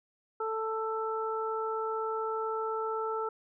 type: harmonic tone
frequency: 442.1 Hz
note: A4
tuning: 8 cents sharp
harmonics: 1 / 2 / 3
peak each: -33 / -37 / -35 dBFS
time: 0.4-3.29 s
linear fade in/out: 5 ms
effects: none